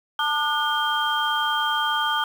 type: tone cluster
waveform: sine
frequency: 885 / 1202 / 1457 / 3180 Hz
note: A5 / D6 / F#6 / G7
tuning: +10 / +40 / -27 / +24 cents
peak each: -26 dBFS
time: 0.19-2.24 s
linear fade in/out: 2 ms
effects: 7-bit